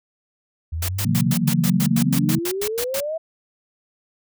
sine exponential sweep, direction up, 77.7 to 659.3 Hz, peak -23 dBFS, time 0.72-3.18 s, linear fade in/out 10 ms
white noise bursts, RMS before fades -26 dBFS, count 14, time 0.82-3.005 s, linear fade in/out 5 ms, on 66 ms, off 97 ms
sine chord, F# dominant seventh, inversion second, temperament just, 138.75 / 166.5 / 185 / 231.2 Hz, C#3 / E3 / F#3 / A#3, +2 / +18 / 0 / -14 cents, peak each -23 dBFS, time 1.05-2.39 s, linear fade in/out 5 ms
effects none

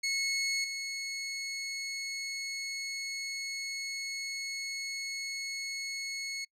20% pulse tone with level steps, 2189 Hz, C#7, 22 cents flat, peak -24 / -30 dBFS, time 0.03-6.45 s, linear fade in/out 10 ms, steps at 0.64 s, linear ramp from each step 2 ms, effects noise-tail reverb RT60 0.1 s tail -26 dB re dry + low-pass 10000 Hz 12 dB/octave

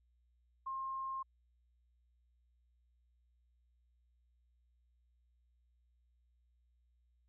sine tone, 1065 Hz, C6, 30 cents sharp, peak -38 dBFS, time 0.66-1.23 s, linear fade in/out 10 ms, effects added 60 Hz sine -70 dBFS peak until 7.28 s

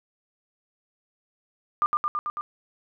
sine tone with echo, 1200 Hz, D6, 37 cents sharp, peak -18 dBFS, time 1.82-1.86 s, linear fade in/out 0 ms, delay 110 ms, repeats 5, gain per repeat -2 dB, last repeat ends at 2.41 s, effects none

